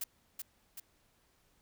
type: noise with echo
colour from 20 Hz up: blue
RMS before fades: -37 dBFS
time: 0.01-0.04 s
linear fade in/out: 5 ms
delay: 380 ms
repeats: 2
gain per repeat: -4 dB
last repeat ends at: 0.8 s
effects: pink hiss -71 dBFS RMS until 1.61 s